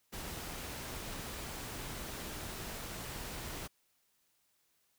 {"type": "noise", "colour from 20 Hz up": "pink", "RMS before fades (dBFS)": -43, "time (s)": [0.12, 3.68], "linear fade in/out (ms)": 20, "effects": ["white hiss -75 dBFS RMS until 4.98 s"]}